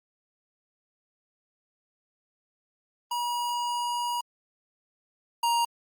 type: tone pair in turn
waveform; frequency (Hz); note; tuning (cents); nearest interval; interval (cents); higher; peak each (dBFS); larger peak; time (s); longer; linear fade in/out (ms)
square; 961 / 939.6; B5 / A#5; -48 / +13; unison; 39; first; -28 / -23; second; 3.11-4.21 / 5.43-5.65; first; 5
effects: Opus 32 kbps